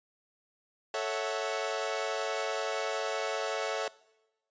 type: chord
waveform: sawtooth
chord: F# minor seventh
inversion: first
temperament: equal with one note detuned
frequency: 440 / 554.4 / 654.7 / 740 Hz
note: A4 / C#5 / E5 / F#5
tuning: 0 / 0 / -12 / 0 cents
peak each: -32 / -32 / -32 / -35 dBFS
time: 0.94-3.88 s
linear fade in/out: 2 ms
effects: noise-tail reverb RT60 1.0 s tail -21 dB re dry + resampled to 16000 Hz

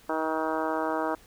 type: harmonic tone with a mistuned harmonic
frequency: 158.8 Hz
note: D#3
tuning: 36 cents sharp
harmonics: 2 / 3 / 4 / 5 / 6 / 7 / 8 / 9 / 10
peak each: -32 / -34 / -32 / -35 / -33 / -38 / -37 / -41 / -41 dBFS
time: 0.09-1.15 s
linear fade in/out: 5 ms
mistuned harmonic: 10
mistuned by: -26 cents
effects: pink hiss -56 dBFS RMS until 1.26 s

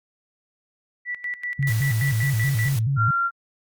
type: tone with tremolo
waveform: sine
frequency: 1960 Hz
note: B6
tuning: 14 cents flat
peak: -25 dBFS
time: 1.05-2.75 s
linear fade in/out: 50 ms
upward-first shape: square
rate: 5.2 Hz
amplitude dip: 80%
type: tone with vibrato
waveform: sine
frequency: 124 Hz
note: B2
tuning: 7 cents sharp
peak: -19 dBFS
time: 1.59-3.11 s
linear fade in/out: 5 ms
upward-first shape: square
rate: 4.7 Hz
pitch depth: 190 cents each way
type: noise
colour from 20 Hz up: white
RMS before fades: -35 dBFS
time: 1.67-2.79 s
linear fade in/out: 2 ms
type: tone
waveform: sine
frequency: 1379 Hz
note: F6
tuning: 22 cents flat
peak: -19 dBFS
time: 2.96-3.31 s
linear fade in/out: 50 ms
effects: Opus 48 kbps

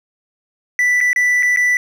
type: tone with dropouts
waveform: triangle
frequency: 1975.5 Hz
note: B6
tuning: in tune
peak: -10 dBFS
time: 0.79-1.77 s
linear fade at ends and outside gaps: 1 ms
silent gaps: 1.005-1.011 / 1.131-1.161 / 1.426-1.43 / 1.562-1.571 s
effects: none

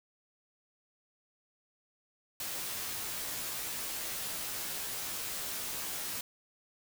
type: noise with comb filter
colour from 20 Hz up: white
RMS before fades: -38 dBFS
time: 2.4-6.21 s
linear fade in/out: 2 ms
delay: 14 ms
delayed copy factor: -0.8
effects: none

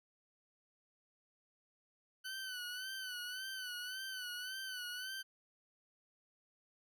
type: tone with vibrato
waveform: 20% pulse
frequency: 1504 Hz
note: F#6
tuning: 28 cents sharp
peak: -37 dBFS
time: 2.24-5.23 s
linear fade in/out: 20 ms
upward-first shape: sine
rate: 1.8 Hz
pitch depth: 62 cents each way
effects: none

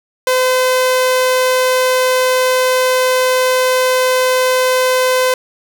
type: tone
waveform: sawtooth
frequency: 511 Hz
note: C5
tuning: 41 cents flat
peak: -7 dBFS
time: 0.27-5.34 s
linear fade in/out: 2 ms
effects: none

